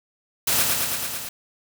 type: noise with echo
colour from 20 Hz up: white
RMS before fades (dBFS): -21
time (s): 0.47-0.63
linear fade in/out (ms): 5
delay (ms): 110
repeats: 6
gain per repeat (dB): -2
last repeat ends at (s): 1.29
effects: none